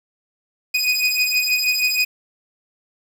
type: beating tone pair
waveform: 25% pulse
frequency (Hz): 2489 / 2495.3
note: D#7 / D#7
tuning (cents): 0 / +4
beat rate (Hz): 6.3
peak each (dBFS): -16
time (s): 0.74-2.05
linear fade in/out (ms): 10
effects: 7-bit